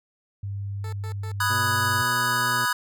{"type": "tone", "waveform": "sine", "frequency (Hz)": 99.7, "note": "G2", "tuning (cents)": 30, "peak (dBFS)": -28, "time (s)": [0.43, 2.02], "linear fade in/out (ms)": 5}
{"type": "tone bursts", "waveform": "15% pulse", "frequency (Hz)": 440, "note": "A4", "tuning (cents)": 0, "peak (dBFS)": -32, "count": 3, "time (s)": [0.84, 1.318], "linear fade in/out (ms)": 2, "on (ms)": 86, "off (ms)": 110}
{"type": "chord", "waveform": "square", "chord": "G# minor seventh", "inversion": "first", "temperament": "equal", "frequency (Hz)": [987.8, 1244.5, 1480, 1661.2], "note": ["B5", "D#6", "F#6", "G#6"], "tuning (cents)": [0, 0, 0, 0], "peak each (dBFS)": -28, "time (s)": [1.4, 2.73], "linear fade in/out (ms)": 5}
{"type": "harmonic tone", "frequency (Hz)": 122.4, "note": "B2", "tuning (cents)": -15, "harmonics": [1, 2, 3, 4, 5, 7, 8, 9], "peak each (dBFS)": [-33, -38, -41, -45, -45, -49, -52, -52], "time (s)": [1.49, 2.66], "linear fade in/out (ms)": 20}
{"effects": []}